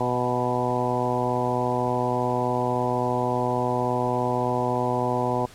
harmonic tone with a mistuned harmonic, 123.47 Hz, B2, in tune, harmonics 1 / 2 / 3 / 4 / 5 / 6 / 7 / 8, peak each -30 / -30 / -30 / -30 / -30 / -30 / -30 / -30 dBFS, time 0-5.46 s, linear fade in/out 5 ms, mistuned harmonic 5, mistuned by +25 cents, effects pink hiss -48 dBFS RMS until 5.54 s + low-pass 11000 Hz 12 dB/octave

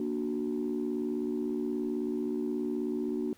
sine chord, Bb augmented, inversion none, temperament equal with one note detuned, 234.8 / 293.7 / 370 Hz, Bb3 / D4 / F#4, +13 / 0 / 0 cents, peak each -33 dBFS, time 0-3.33 s, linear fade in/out 2 ms, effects tanh soft clip ceiling -23 dBFS + pink hiss -62 dBFS RMS until 3.37 s

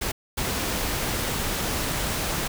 pink noise bursts at uneven times, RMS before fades -27 dBFS, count 2, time 0.01-0.12 / 0.37-2.48 s, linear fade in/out 10 ms, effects none

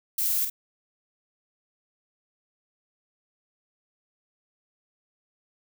violet noise with echo, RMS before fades -26 dBFS, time 0.18-0.45 s, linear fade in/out 5 ms, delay 50 ms, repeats 1, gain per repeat -6 dB, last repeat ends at 0.5 s, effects none

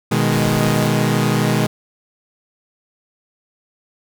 sawtooth chord, G# minor, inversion first, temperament equal, 123.47 / 155.56 / 207.7 Hz, B2 / D#3 / G#3, 0 / 0 / 0 cents, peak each -15 dBFS, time 0.11-1.67 s, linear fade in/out 10 ms
pink noise, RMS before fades -30 dBFS, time 0.32-0.88 s, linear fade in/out 5 ms
effects none

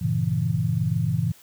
sine chord, G diminished seventh, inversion none, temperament equal, 98 / 116.54 / 138.59 / 164.81 Hz, G2 / Bb2 / Db3 / Fb3, 0 / 0 / 0 / 0 cents, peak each -29 / -25 / -27 / -25 dBFS, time 0.01-1.32 s, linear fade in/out 10 ms, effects white hiss -52 dBFS RMS until 1.42 s

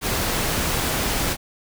pink noise, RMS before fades -23 dBFS, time 0.01-1.37 s, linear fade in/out 50 ms, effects none

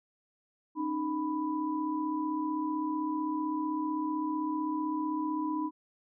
sine tone cluster, 272 / 307.7 / 991 Hz, C#4 / D#4 / B5, -33 / -19 / +6 cents, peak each -39 / -31 / -35 dBFS, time 0.75-5.71 s, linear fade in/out 50 ms, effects none

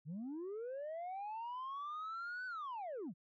sine linear two-way sweep, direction up then down, 137.1 to 1519 to 137.1 Hz, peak -39 dBFS, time 0.05-3.14 s, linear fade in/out 50 ms, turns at 2.46 s, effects tanh soft clip ceiling -40 dBFS

